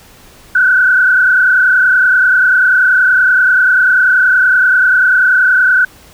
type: tone with frequency modulation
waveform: sine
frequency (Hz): 1494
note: F#6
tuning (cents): +16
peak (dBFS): -6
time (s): 0.55-5.85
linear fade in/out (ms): 5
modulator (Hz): 30.4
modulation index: 1.7
effects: pink hiss -41 dBFS RMS until 6.13 s